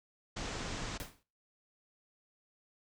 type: low-pass noise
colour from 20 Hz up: pink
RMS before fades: -40 dBFS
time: 0.36-0.98 s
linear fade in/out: 10 ms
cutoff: 7600 Hz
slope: 48 dB/octave
type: noise with exponential decay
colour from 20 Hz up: pink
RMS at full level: -39 dBFS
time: 1-1.23 s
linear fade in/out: 0 ms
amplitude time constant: 48 ms
effects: noise-tail reverb RT60 0.4 s tail -23 dB re dry

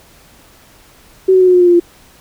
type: tone with pitch steps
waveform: sine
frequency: 377.8 / 373 / 368.3 / 363.7 / 359.1 / 354.5 / 350.1 / 345.6 Hz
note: F#4 / F#4 / F#4 / F#4 / F4 / F4 / F4 / F4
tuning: +36 / +14 / -8 / -30 / +48 / +26 / +4 / -18 cents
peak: -5 dBFS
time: 1.28-1.8 s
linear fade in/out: 10 ms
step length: 65 ms
effects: pink hiss -45 dBFS RMS until 2.2 s

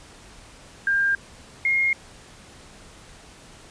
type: tone pair in turn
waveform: sine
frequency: 1600 / 2140 Hz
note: G6 / C7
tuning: +35 / +38 cents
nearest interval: perfect fourth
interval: 503 cents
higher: second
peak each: -18 dBFS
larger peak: neither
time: 0.87-1.15 / 1.65-1.93 s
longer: neither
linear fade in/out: 2 ms
effects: pink hiss -47 dBFS RMS until 3.7 s + resampled to 22050 Hz

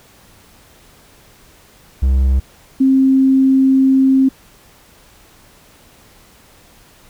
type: tone pair in turn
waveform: triangle / sine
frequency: 65.9 / 266 Hz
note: C2 / C4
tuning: +13 / +29 cents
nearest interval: 2 octaves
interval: 2416 cents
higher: second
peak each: -8 dBFS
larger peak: neither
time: 2.02-2.4 / 2.8-4.29 s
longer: second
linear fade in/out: 10 ms
effects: pink hiss -47 dBFS RMS until 7.09 s

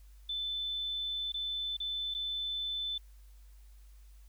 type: tone with dropouts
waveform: sine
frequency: 3520 Hz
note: A7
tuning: in tune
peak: -33 dBFS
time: 0.29-2.98 s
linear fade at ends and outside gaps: 5 ms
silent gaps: 1.321-1.341 / 1.769-1.801 / 2.141-2.147 s
effects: added 50 Hz sine -52 dBFS peak until 4.28 s + white hiss -69 dBFS RMS until 4.28 s

